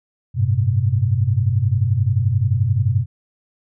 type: tone cluster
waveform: sine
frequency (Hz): 95.9 / 107.3 / 127.5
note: G2 / A2 / C3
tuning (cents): -37 / -43 / -44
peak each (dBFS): -19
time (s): 0.34-3.06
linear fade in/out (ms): 50
effects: none